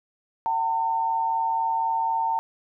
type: tone pair together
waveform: sine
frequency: 761 / 905 Hz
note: F#5 / A5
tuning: +48 / +48 cents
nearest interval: minor third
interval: 300 cents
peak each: -30 / -22 dBFS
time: 0.46-2.39 s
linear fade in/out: 0 ms
effects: none